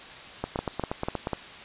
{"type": "two click trains", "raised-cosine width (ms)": 1, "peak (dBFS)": [-14, -13], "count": [8, 4], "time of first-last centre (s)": [[0.44, 1.271], [0.59, 1.333]], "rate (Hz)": [8.42, 4.04], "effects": ["white hiss -43 dBFS RMS until 1.64 s", "resampled to 8000 Hz"]}